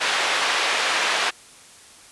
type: band-pass noise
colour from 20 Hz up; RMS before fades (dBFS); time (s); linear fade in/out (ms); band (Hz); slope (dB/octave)
white; -22; 0-1.31; 20; 570 to 3000; 12
effects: white hiss -47 dBFS RMS until 2.11 s + resampled to 24000 Hz